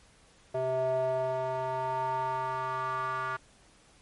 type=tone with band-pass filter sweep; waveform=square; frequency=130 Hz; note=C3; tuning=11 cents flat; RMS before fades=-31 dBFS; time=0.54-3.37 s; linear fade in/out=10 ms; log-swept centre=580 to 1300 Hz; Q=5; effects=pink hiss -60 dBFS RMS until 4.01 s + MP3 48 kbps